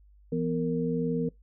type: tone cluster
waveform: sine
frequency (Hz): 167 / 248.6 / 461.4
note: E3 / B3 / A#4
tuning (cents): +23 / +12 / -18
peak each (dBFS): -30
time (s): 0.32-1.29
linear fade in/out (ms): 5
effects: noise-tail reverb RT60 0.2 s tail -24 dB re dry + added 50 Hz sine -54 dBFS peak until 1.42 s